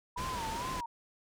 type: tone with vibrato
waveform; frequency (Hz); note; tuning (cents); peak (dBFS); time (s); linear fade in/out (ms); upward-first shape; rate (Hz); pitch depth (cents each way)
sine; 962; B5; -46; -36; 0.16-0.86; 5; sine; 2.3; 140
type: low-pass noise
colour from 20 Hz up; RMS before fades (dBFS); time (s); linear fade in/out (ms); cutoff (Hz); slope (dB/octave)
pink; -40; 0.17-0.81; 10; 8100; 12
effects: none